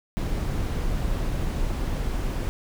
brown noise, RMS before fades -26 dBFS, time 0.17-2.49 s, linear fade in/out 0 ms, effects none

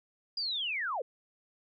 sine linear sweep, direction down, 4907 to 440.7 Hz, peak -31 dBFS, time 0.37-1.02 s, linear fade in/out 5 ms, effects none

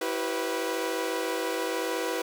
sawtooth tone cluster, 328.9 / 383 / 490.1 / 531 Hz, E4 / G4 / B4 / C5, -4 / -40 / -13 / +25 cents, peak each -30 / -30 / -27 / -35 dBFS, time 0.01-2.22 s, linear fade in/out 5 ms, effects none

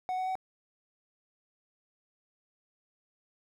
triangle tone with pitch steps, 740 / 746.4 / 752.9 Hz, F#5 / F#5 / F#5, 0 / +15 / +30 cents, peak -28 dBFS, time 0.09-0.354 s, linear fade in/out 0 ms, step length 88 ms, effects none

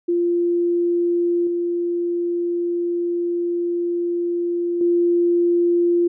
sine tone with level steps, 346.5 Hz, F4, 14 cents flat, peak -16 / -19 / -14 dBFS, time 0.08-6.08 s, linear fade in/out 10 ms, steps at 1.47 / 4.81 s, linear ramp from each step 2 ms, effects none

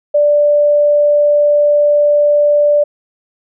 sine tone, 587.3 Hz, D5, in tune, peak -7 dBFS, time 0.14-2.84 s, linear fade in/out 10 ms, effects none

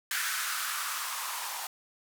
violet noise with band-pass filter sweep, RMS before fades -34 dBFS, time 0.11-1.67 s, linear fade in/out 2 ms, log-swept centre 1600 to 860 Hz, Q 3.7, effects none

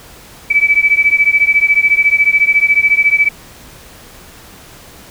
sine beating tone pair, 2294 / 2308 Hz, D7 / D7, -41 / -31 cents, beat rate 14 Hz, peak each -11 dBFS, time 0.5-3.29 s, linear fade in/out 10 ms, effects pink hiss -38 dBFS RMS until 5.1 s

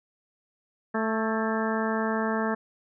harmonic tone with a mistuned harmonic, 220.6 Hz, A3, 5 cents sharp, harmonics 1 / 2 / 3 / 4 / 5 / 6 / 7 / 8, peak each -28 / -31 / -33 / -34 / -35 / -36 / -36 / -37 dBFS, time 0.94-2.55 s, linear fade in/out 10 ms, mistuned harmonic 7, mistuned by +57 cents, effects none

